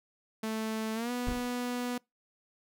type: tone with pitch glide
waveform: sawtooth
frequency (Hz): 220 to 245.5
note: A3 to B3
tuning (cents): 0 to -10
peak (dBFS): -28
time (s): 0.43-1.98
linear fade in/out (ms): 5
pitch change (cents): +190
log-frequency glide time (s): 0.94-1.11
type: noise with exponential decay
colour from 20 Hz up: brown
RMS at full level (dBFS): -31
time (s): 1.27-1.55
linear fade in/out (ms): 0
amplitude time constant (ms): 60
effects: noise-tail reverb RT60 0.2 s tail -25 dB re dry